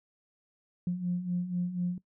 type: beating tone pair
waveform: sine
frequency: 174.7 / 178.8 Hz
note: F3 / F3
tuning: +1 / +41 cents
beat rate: 4.1 Hz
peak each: -35 / -29 dBFS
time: 0.87-1.98 s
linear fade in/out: 2 ms
effects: noise-tail reverb RT60 0.1 s tail -20 dB re dry + tanh soft clip ceiling -21 dBFS